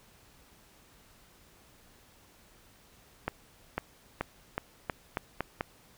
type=accelerating click train; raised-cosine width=0.5 ms; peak=-15 dBFS; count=8; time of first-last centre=3.28-5.609 s; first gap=500 ms; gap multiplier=0.86; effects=pink hiss -60 dBFS RMS until 5.97 s